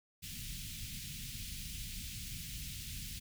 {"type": "band-stop noise", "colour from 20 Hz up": "pink", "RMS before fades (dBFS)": -44, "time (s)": [0.22, 3.2], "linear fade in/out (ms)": 20, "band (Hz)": [190, 2500], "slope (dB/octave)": 24, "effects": []}